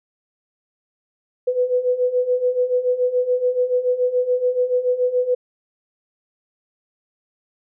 sine beating tone pair, 493.9 / 500.9 Hz, B4 / B4, 0 / +24 cents, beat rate 7 Hz, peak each -22 / -18 dBFS, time 1.47-5.35 s, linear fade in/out 10 ms, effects none

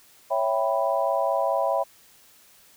sine chord, C# half-diminished seventh, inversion none, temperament equal, 554.4 / 659.3 / 784 / 987.8 Hz, C#5 / E5 / G5 / B5, 0 / 0 / 0 / 0 cents, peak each -26 / -25 / -28 / -28 dBFS, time 0.3-1.84 s, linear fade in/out 20 ms, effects white hiss -55 dBFS RMS until 2.76 s

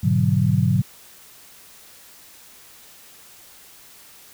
sine chord, G# half-diminished seventh, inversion none, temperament equal, 103.83 / 123.47 / 146.83 / 185 Hz, G#2 / B2 / D3 / F#3, 0 / 0 / 0 / 0 cents, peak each -21 dBFS, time 0.03-0.82 s, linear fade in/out 10 ms, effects white hiss -47 dBFS RMS until 4.33 s

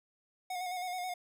square tone with vibrato, 727 Hz, F#5, 31 cents flat, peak -36 dBFS, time 0.5-1.14 s, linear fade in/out 5 ms, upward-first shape square, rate 9.3 Hz, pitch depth 31 cents each way, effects none

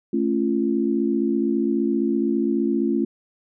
sine chord, A augmented, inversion none, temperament just, 220 / 275 / 343.8 Hz, A3 / C#4 / E#4, 0 / -14 / -27 cents, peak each -23 / -23 / -23 dBFS, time 0.13-3.05 s, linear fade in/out 5 ms, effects none

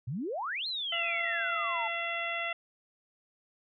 sine exponential two-way sweep, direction up then down, 110 to 4248 to 857 Hz, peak -32 dBFS, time 0.07-1.88 s, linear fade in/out 10 ms, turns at 0.67 s
harmonic tone, 679 Hz, F5, 49 cents flat, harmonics 1 / 2 / 3 / 4 / 5, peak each -38 / -39 / -35 / -37 / -43 dBFS, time 0.92-2.53 s, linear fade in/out 5 ms
effects none

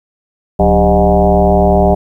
sine tone with frequency modulation, 397.8 Hz, G4, 25 cents sharp, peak -6 dBFS, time 0.59-1.95 s, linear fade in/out 10 ms, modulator 108 Hz, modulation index 3.5, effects 8-bit

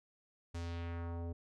square tone with low-pass filter sweep, 85 Hz, F2, 46 cents flat, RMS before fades -41 dBFS, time 0.54-1.33 s, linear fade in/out 10 ms, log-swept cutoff 7900 to 500 Hz, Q 1.3, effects none

